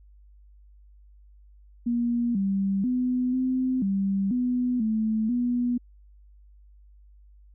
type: tone with pitch steps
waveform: sine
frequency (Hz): 238 / 195.6 / 250.9 / 257.5 / 195.8 / 248.2 / 219 / 243.9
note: A#3 / G3 / B3 / C4 / G3 / B3 / A3 / B3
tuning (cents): +36 / -4 / +28 / -28 / -2 / +9 / -8 / -21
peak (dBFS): -22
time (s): 1.86-5.78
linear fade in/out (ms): 10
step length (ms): 490
effects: added 50 Hz sine -50 dBFS peak until 7.54 s